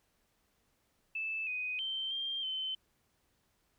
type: tone with pitch steps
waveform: sine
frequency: 2630 / 2499 / 3116 / 3184 / 3069 Hz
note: E7 / D#7 / G7 / G7 / G7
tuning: -5 / +7 / -11 / +26 / -37 cents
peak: -34 dBFS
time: 1.15-2.75 s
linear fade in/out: 5 ms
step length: 320 ms
effects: pink hiss -75 dBFS RMS until 3.78 s